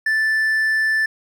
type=tone; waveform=triangle; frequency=1760 Hz; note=A6; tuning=in tune; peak=-14 dBFS; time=0.06-1.06 s; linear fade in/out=5 ms; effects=none